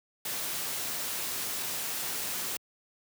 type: noise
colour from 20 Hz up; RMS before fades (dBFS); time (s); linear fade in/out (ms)
white; -34; 0.25-2.57; 5
effects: high-pass 100 Hz 12 dB/octave